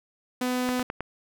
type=tone; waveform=sawtooth; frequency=250.7 Hz; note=B3; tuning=26 cents sharp; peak=-21 dBFS; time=0.41-0.83 s; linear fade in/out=5 ms
type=click train; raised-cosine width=0.5 ms; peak=-15 dBFS; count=4; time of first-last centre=0.69-1.006 s; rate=9.48 Hz
effects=none